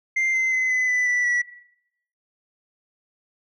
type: tone with pitch steps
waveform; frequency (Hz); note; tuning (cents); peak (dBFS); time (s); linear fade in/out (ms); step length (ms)
sine; 2093 / 2068 / 2043 / 2018 / 1993.9 / 1969.8 / 1946.1; C7 / C7 / C7 / B6 / B6 / B6 / B6; 0 / -21 / -42 / +37 / +16 / -5 / -26; -16; 0.16-1.42; 10; 180
effects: noise-tail reverb RT60 0.8 s tail -21 dB re dry + tanh soft clip ceiling -18 dBFS